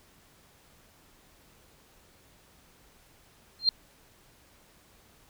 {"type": "tone with exponential growth", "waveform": "sine", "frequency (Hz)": 4186, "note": "C8", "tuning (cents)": 0, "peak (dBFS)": -15, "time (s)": [3.59, 3.69], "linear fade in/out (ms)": 2, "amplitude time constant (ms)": 21, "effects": ["pink hiss -60 dBFS RMS until 5.29 s"]}